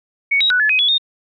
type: tone with pitch steps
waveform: sine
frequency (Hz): 2228 / 3823 / 1482 / 1718 / 2519 / 3390 / 3680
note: C#7 / A#7 / F#6 / A6 / D#7 / G#7 / A#7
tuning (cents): +8 / +43 / +2 / -42 / +21 / +35 / -23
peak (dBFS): -12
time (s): 0.31-0.982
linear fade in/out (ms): 10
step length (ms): 96
effects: none